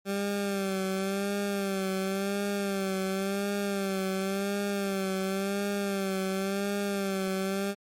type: tone with vibrato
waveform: 20% pulse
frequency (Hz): 196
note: G3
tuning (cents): 0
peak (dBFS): -23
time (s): 0.05-7.75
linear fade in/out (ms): 50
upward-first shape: sine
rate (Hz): 0.93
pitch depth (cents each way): 52
effects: MP3 64 kbps